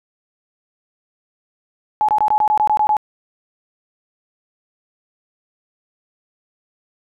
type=tone bursts; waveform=sine; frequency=850 Hz; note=G#5; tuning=40 cents sharp; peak=-12 dBFS; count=10; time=2.01-2.968 s; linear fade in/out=0 ms; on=76 ms; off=22 ms; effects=none